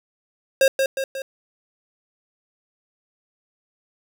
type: tone with echo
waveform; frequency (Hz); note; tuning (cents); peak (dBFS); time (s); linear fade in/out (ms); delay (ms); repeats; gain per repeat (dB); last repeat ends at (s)
square; 537; C5; +45; -13; 0.61-0.68; 2; 180; 3; -5; 1.22
effects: none